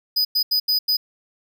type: tone bursts at uneven times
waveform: square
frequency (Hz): 4978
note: D#8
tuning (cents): 0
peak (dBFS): -17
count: 5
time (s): 0.16-0.25 / 0.35-0.43 / 0.51-0.6 / 0.68-0.79 / 0.88-0.97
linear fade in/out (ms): 10
effects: none